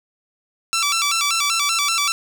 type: tone with vibrato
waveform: 10% pulse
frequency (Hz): 1245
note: D#6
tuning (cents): +1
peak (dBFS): -9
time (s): 0.73-2.12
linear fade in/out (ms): 0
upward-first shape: square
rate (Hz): 5.2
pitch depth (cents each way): 130
effects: none